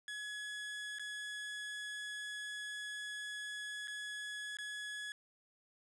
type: tone with dropouts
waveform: 30% pulse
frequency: 1688 Hz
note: G#6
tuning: 28 cents sharp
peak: -39 dBFS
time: 0.08-5.12 s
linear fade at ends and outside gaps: 1 ms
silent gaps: 0.986-0.995 / 3.874-3.88 / 4.57-4.586 s
effects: resampled to 22050 Hz + 13-bit